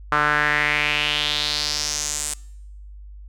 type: tone with band-pass filter sweep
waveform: sawtooth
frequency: 148.8 Hz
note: D3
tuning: 23 cents sharp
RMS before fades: -22 dBFS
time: 0.12-2.34 s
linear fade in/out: 0 ms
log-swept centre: 1300 to 8400 Hz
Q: 3.7
effects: noise-tail reverb RT60 0.8 s tail -23 dB re dry + added 50 Hz sine -37 dBFS peak until 3.28 s